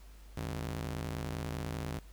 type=ring-modulated tone; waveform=sawtooth; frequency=114.7 Hz; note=A#2; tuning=28 cents flat; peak=-29 dBFS; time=0.37-1.99 s; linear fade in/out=5 ms; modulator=32.3 Hz; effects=added 50 Hz sine -50 dBFS peak until 2.12 s + pink hiss -62 dBFS RMS until 2.12 s